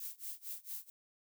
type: noise with tremolo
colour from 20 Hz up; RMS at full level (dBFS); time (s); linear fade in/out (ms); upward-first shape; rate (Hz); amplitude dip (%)
violet; -42; 0-0.9; 2; sine; 4.4; 95
effects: none